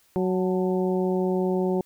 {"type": "harmonic tone with a mistuned harmonic", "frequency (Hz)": 185.2, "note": "F#3", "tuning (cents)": 2, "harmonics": [1, 2, 3, 4, 5], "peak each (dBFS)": [-25, -24, -32, -35, -37], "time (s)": [0.16, 1.81], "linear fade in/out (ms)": 0, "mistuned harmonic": 5, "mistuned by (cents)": -73, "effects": ["white hiss -62 dBFS RMS until 1.85 s"]}